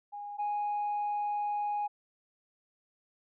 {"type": "tone pair in turn", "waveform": "sine", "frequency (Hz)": [821, 828.1], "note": ["G#5", "G#5"], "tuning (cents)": [-20, -5], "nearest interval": "unison", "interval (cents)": 15, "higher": "second", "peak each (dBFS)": [-38, -28], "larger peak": "second", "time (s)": [[0.12, 0.38], [0.38, 1.88]], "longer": "second", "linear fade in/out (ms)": 20, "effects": ["tanh soft clip ceiling -27 dBFS"]}